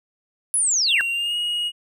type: linear sweep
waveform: sine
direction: down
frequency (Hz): 10660 to 1480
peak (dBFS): -17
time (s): 0.54-1.01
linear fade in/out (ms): 0
type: tone with pitch glide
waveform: triangle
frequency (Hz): 2757 to 2884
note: F7 to F#7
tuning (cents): -23 to -45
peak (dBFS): -20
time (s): 0.86-1.72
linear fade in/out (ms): 50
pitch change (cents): +78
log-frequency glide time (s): 1.11-1.36
effects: none